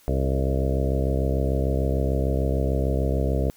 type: harmonic tone with a mistuned harmonic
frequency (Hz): 66.7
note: C2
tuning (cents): +34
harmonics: 1 / 2 / 3 / 4 / 5 / 6 / 7 / 8 / 9 / 10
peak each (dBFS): -23 / -27 / -33 / -32 / -34 / -34 / -32 / -34 / -33 / -37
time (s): 0.08-3.5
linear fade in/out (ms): 0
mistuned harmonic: 7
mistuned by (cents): -31
effects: white hiss -56 dBFS RMS until 3.56 s